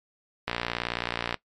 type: click train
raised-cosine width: 0.3 ms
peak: -11 dBFS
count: 52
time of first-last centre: 0.48-1.343 s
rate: 59.1 Hz
effects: noise-tail reverb RT60 0.1 s tail -18 dB re dry + MP3 64 kbps